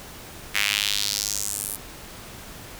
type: tone with high-pass filter sweep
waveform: sawtooth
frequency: 102.3 Hz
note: G#2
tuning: 26 cents flat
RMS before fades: -26 dBFS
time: 0.54-1.77 s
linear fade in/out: 20 ms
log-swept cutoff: 2100 to 11000 Hz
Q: 2.2
effects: pink hiss -41 dBFS RMS until 2.79 s